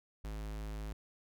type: tone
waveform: square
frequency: 52.8 Hz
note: G#1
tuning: 29 cents sharp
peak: -40 dBFS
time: 0.24-0.93 s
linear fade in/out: 5 ms
effects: none